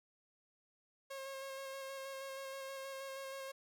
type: tone with vibrato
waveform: sawtooth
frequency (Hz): 540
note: C#5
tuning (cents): -45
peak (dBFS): -40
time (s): 1.1-3.52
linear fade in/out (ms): 10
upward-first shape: square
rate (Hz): 6.3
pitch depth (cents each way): 15
effects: none